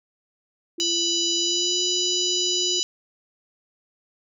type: tone with pitch glide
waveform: sine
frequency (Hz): 340.5 to 359.1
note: F4 to F4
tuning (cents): -44 to +48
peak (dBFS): -30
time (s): 0.78-2.8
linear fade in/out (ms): 5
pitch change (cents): +92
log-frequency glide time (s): 1.35-1.81
type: harmonic tone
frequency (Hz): 987.8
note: B5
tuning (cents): 0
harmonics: 3 / 4 / 5 / 6 / 7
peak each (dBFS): -26 / -27 / -28 / -29 / -29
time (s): 0.8-2.83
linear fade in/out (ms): 0
effects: none